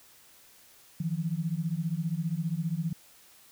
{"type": "beating tone pair", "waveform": "sine", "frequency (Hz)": [157.3, 172.3], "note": ["D#3", "F3"], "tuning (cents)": [19, -23], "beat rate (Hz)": 15, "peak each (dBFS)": -31, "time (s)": [1, 2.93], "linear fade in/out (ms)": 5, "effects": ["white hiss -57 dBFS RMS until 3.51 s"]}